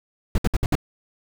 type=noise bursts; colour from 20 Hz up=brown; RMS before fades=-18 dBFS; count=5; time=0.35-0.753 s; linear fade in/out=2 ms; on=31 ms; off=62 ms; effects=none